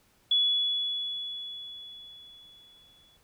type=tone with exponential decay; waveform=sine; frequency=3400 Hz; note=G#7; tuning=40 cents sharp; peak=-20 dBFS; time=0.31-3.17 s; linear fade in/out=5 ms; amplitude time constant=620 ms; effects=pink hiss -65 dBFS RMS until 3.23 s